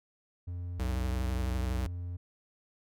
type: tone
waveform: triangle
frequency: 88.2 Hz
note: F2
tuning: 18 cents sharp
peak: -33 dBFS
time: 0.47-2.17 s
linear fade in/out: 10 ms
type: tone with vibrato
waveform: square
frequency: 62.5 Hz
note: B1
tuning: 21 cents sharp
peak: -31 dBFS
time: 0.79-1.87 s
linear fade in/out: 5 ms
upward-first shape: triangle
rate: 12 Hz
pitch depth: 67 cents each way
effects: none